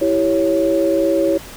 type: chord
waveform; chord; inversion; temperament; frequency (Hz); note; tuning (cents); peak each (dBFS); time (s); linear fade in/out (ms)
sine; C# diminished; first; equal; 329.6 / 392 / 554.4; E4 / G4 / C#5; 0 / 0 / 0; -17 / -21 / -16; 0.01-1.38; 10
effects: pink hiss -36 dBFS RMS until 1.56 s